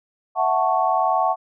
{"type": "chord", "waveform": "sine", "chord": "F# minor seventh", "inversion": "third", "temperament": "equal", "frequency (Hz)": [659.3, 740, 880, 1108.7], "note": ["E5", "F#5", "A5", "C#6"], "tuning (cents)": [0, 0, 0, 0], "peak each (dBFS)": [-24, -20, -23, -23], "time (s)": [0.35, 1.36], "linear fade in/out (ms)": 50, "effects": []}